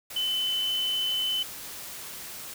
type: tone in noise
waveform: sine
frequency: 3031 Hz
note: F#7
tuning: 41 cents sharp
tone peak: -25 dBFS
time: 0.16-1.43 s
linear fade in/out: 5 ms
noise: white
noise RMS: -40 dBFS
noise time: 0.1-2.54 s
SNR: +12 dB
effects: none